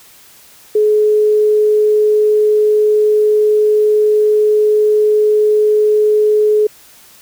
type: tone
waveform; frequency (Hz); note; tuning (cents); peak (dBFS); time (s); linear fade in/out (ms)
sine; 424.5; G#4; +38; -8; 0.75-6.67; 5
effects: white hiss -43 dBFS RMS until 7.21 s